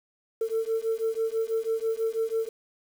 sine beating tone pair, 446 / 452.1 Hz, A4 / A4, +23 / +47 cents, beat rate 6.1 Hz, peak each -27 dBFS, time 0.41-2.49 s, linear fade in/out 5 ms, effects tanh soft clip ceiling -20 dBFS + 8-bit

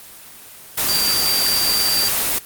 sine tone in noise, 4699 Hz, D8, in tune, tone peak -17 dBFS, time 0.88-2.09 s, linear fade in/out 10 ms, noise white, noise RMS -19 dBFS, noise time 0.77-2.39 s, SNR -1 dB, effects white hiss -40 dBFS RMS until 2.45 s + Opus 24 kbps

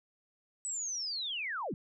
sine linear sweep, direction down, 8030 to 127.8 Hz, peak -34 dBFS, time 0.65-1.74 s, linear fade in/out 0 ms, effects none

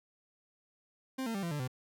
40% pulse tone with pitch steps, 262.5 / 227.2 / 196.65 / 170.21 / 147.32 / 127.51 Hz, C4 / A#3 / G3 / F3 / D3 / C3, +6 / -44 / +6 / -44 / +6 / -44 cents, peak -33 dBFS, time 1.18-1.678 s, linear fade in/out 10 ms, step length 83 ms, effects none

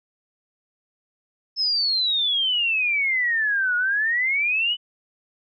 sine exponential two-way sweep, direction down then up, 5274 to 1435 to 3011 Hz, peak -19 dBFS, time 1.56-4.77 s, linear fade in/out 50 ms, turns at 3.76 s, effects none

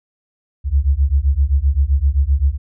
sine beating tone pair, 65.9 / 73.6 Hz, C2 / D2, +13 / +4 cents, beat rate 7.7 Hz, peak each -15 dBFS, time 0.64-2.58 s, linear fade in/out 50 ms, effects none

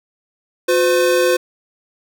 square tone pair together, 359.2 / 509 Hz, F4 / C5, +49 / -48 cents, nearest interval tritone, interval 603 cents, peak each -17 / -15 dBFS, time 0.68-1.37 s, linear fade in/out 10 ms, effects none

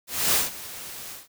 white noise with ADSR envelope, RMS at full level -20 dBFS, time 0.07-1.28 s, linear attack 270 ms, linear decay 160 ms, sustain -18 dB, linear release 160 ms, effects none

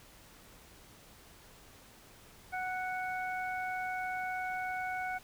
harmonic tone, 740 Hz, F#5, in tune, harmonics 1 / 2 / 3, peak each -36 / -39 / -42 dBFS, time 2.52-5.19 s, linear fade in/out 20 ms, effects pink hiss -57 dBFS RMS until 5.23 s

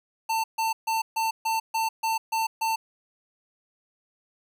square tone bursts, 895 Hz, A5, 29 cents sharp, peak -24 dBFS, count 9, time 0.29-2.76 s, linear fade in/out 10 ms, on 150 ms, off 140 ms, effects none

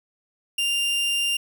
40% pulse tone, 2794 Hz, F7, in tune, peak -20 dBFS, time 0.58-1.37 s, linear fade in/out 5 ms, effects none

